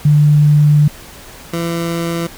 sine / 20% pulse tone pair in turn, 148.4 / 168.31 Hz, D3 / E3, +18 / +36 cents, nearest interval major second, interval 218 cents, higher second, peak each -6 / -12 dBFS, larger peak first, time 0.05-0.88 / 1.53-2.27 s, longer first, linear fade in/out 5 ms, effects pink hiss -36 dBFS RMS until 2.37 s

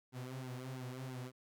sawtooth tone with flanger, 128.4 Hz, C3, 32 cents flat, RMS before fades -45 dBFS, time 0.12-1.32 s, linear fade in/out 50 ms, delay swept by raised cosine 1.6 to 6.7 ms, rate 3 Hz, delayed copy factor -0.85, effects none

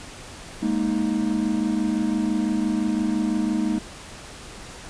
triangle chord, Ab suspended second, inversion none, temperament just, 207.7 / 233.6 / 311.5 Hz, Ab3 / Bb3 / Eb4, 0 / +4 / +2 cents, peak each -23 dBFS, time 0.62-3.79 s, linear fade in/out 10 ms, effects pink hiss -40 dBFS RMS until 4.89 s + resampled to 22050 Hz

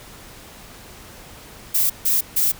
violet noise bursts, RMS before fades -18 dBFS, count 3, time 1.74-2.52 s, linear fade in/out 10 ms, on 160 ms, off 150 ms, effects pink hiss -42 dBFS RMS until 2.59 s

